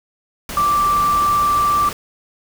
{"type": "tone in noise", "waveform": "sine", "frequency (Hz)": 1172, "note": "D6", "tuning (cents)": -4, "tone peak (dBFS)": -13, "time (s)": [0.57, 1.89], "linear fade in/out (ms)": 2, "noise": "pink", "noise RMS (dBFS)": -28, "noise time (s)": [0.49, 1.93], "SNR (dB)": 12, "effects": []}